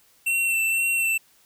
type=tone with vibrato; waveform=square; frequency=2701 Hz; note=E7; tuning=42 cents sharp; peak=-21 dBFS; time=0.26-1.18 s; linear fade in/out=10 ms; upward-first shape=sine; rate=2 Hz; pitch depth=20 cents each way; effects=white hiss -59 dBFS RMS until 1.45 s